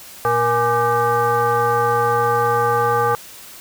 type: tone with frequency modulation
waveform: sine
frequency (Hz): 829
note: G#5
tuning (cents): -3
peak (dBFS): -14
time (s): 0.25-3.15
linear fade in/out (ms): 0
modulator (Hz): 356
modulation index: 1.5
effects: white hiss -39 dBFS RMS until 3.6 s